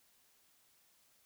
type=silence; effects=white hiss -70 dBFS RMS until 1.25 s